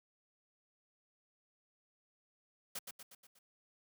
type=noise with echo; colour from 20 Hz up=white; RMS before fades=-42 dBFS; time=2.75-2.79 s; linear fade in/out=5 ms; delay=120 ms; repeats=5; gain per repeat=-5 dB; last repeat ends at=3.39 s; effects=high-pass 100 Hz 12 dB/octave